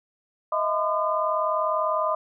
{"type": "tone cluster", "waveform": "sine", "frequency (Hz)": [628, 668, 1018, 1212], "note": ["D#5", "E5", "C6", "D#6"], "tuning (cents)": [16, 23, -48, -46], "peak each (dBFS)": [-26, -32, -26, -27], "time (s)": [0.52, 2.15], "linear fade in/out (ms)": 5, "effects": []}